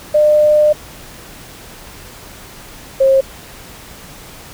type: tone pair in turn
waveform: sine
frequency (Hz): 602 / 536.3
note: D5 / C5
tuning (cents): +43 / +43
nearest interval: major second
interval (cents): 200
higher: first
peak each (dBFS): -7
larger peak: neither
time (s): 0.14-0.73 / 3-3.21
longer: first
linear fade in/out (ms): 10
effects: pink hiss -36 dBFS RMS until 4.53 s